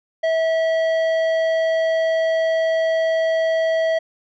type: tone with tanh clipping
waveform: sine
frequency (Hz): 649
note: E5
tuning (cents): -27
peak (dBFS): -18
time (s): 0.23-3.99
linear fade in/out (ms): 10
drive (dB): 11
effects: none